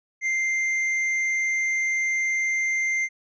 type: tone with hard clipping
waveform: triangle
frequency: 2093 Hz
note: C7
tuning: in tune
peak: -23 dBFS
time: 0.21-3.09 s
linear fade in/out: 50 ms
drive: 8 dB
effects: resampled to 22050 Hz